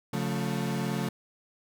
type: chord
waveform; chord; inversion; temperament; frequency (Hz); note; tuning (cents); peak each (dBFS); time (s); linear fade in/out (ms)
35% pulse; Db augmented; none; equal with one note detuned; 138.59 / 178.08 / 220; Db3 / F3 / A3; 0 / +34 / 0; -31; 0.13-1.09; 5
effects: none